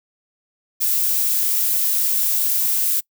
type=noise; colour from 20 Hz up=violet; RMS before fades=-19 dBFS; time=0.8-3.01 s; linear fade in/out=20 ms; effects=noise-tail reverb RT60 0.1 s tail -24 dB re dry